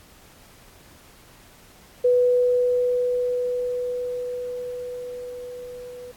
sine tone with level ramp, 493.9 Hz, B4, in tune, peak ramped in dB -14 to -36 dBFS, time 2.04-6.12 s, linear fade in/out 10 ms, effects pink hiss -51 dBFS RMS until 6.16 s + AAC 64 kbps

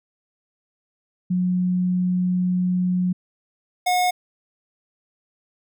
sine / square tone pair in turn, 181.2 / 724.8 Hz, F#3 / F#5, -36 / -36 cents, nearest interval 2 octaves, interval 2400 cents, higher second, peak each -18 dBFS, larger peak neither, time 1.3-3.13 / 3.86-4.11 s, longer first, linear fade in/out 10 ms, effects none

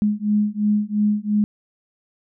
sine beating tone pair, 207.7 / 210.6 Hz, G#3 / G#3, 0 / +24 cents, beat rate 2.9 Hz, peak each -20 dBFS, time 0.02-1.44 s, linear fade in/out 0 ms, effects none

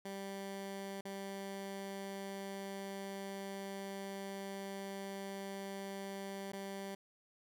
15% pulse tone with dropouts, 196 Hz, G3, in tune, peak -36 dBFS, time 0.05-6.95 s, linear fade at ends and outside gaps 5 ms, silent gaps 1.01-1.051 / 6.52-6.531 s, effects none

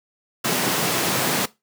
pink high-pass noise, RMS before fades -22 dBFS, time 0.44-1.46 s, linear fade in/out 10 ms, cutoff 150 Hz, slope 24 dB/octave, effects noise-tail reverb RT60 0.2 s tail -18 dB re dry

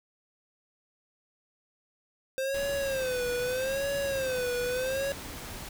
square tone with vibrato, 523.3 Hz, C5, in tune, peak -29 dBFS, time 2.38-5.12 s, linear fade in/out 0 ms, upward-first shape sine, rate 0.8 Hz, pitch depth 120 cents each way
pink noise, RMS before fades -41 dBFS, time 2.54-5.69 s, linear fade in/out 5 ms
effects none

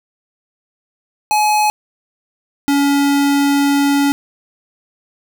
square tone pair in turn, 846 / 282.3 Hz, G#5 / C#4, +32 / +32 cents, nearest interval octave + perfect fifth, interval 1900 cents, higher first, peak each -12 dBFS, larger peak neither, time 1.31-1.7 / 2.68-4.12 s, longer second, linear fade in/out 0 ms, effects none

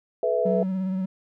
sine chord, A suspended second, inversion none, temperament equal with one note detuned, 429 / 493.9 / 659.3 Hz, A4 / B4 / E5, -44 / 0 / 0 cents, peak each -27 / -24 / -24 dBFS, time 0.23-0.63 s, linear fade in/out 2 ms
triangle tone with vibrato, 188.4 Hz, F#3, 32 cents sharp, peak -22 dBFS, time 0.45-1.06 s, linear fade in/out 10 ms, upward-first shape sine, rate 17 Hz, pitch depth 29 cents each way
effects none

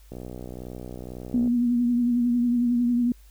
click train, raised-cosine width 2 ms, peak -24 dBFS, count 85, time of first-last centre 0.12-1.475 s, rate 62 Hz
sine tone with vibrato, 241.2 Hz, B3, 41 cents flat, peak -19 dBFS, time 1.34-3.12 s, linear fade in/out 2 ms, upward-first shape triangle, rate 11 Hz, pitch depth 42 cents each way
effects added 50 Hz sine -48 dBFS peak until 3.3 s + white hiss -60 dBFS RMS until 3.3 s

